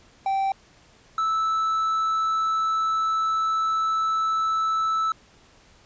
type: tone pair in turn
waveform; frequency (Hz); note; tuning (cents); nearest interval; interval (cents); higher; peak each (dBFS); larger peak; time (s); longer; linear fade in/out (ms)
triangle; 778 / 1312.6; G5 / E6; -13 / -8; major sixth; 905; second; -19; neither; 0.26-0.52 / 1.18-5.12; second; 2
effects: pink hiss -55 dBFS RMS until 5.85 s + resampled to 16000 Hz